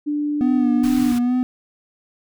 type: tone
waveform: sine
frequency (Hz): 294.9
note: D4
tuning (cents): +7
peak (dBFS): -19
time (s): 0.06-1.13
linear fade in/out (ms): 20
type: tone with vibrato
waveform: triangle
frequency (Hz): 246.9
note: B3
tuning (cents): 0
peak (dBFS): -14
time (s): 0.41-1.43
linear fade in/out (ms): 0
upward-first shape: sine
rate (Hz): 2.3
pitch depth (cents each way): 39
type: band-stop noise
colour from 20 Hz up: pink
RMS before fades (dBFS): -33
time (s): 0.83-1.19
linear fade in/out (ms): 10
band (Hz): 380 to 1000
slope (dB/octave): 48
effects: none